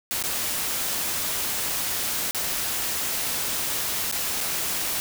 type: noise with dropouts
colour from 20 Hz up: white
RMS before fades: -27 dBFS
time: 0.11-5 s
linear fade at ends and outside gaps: 0 ms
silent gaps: 0.226-0.238 / 2.31-2.347 / 4.114-4.124 / 4.406-4.41 s
effects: none